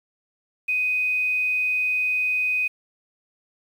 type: tone with quantisation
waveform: sine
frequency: 2500 Hz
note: D#7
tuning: 8 cents sharp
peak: -20 dBFS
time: 0.68-2.68 s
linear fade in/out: 10 ms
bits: 8
effects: none